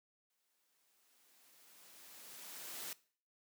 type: noise with exponential growth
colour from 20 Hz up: white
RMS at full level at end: -44 dBFS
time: 0.3-2.93 s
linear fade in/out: 2 ms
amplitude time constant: 570 ms
effects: noise-tail reverb RT60 0.5 s tail -21 dB re dry + high-pass 200 Hz 12 dB/octave